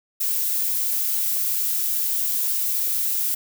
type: noise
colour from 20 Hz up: violet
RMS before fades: -23 dBFS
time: 0.2-3.35 s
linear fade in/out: 10 ms
effects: none